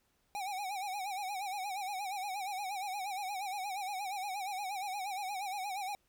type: tone with vibrato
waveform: square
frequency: 784 Hz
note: G5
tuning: in tune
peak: -37 dBFS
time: 0.35-5.95 s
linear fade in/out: 0 ms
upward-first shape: sine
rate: 8.5 Hz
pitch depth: 110 cents each way
effects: pink hiss -75 dBFS RMS until 6.08 s